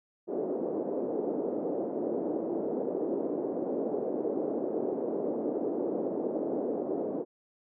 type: band-pass noise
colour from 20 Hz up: pink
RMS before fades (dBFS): -32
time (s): 0.27-7.25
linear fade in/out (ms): 50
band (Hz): 290 to 530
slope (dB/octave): 24
effects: none